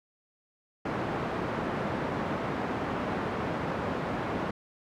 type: band-pass noise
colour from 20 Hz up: pink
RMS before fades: -32 dBFS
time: 0.85-4.51 s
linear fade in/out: 5 ms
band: 140 to 1400 Hz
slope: 12 dB/octave
effects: none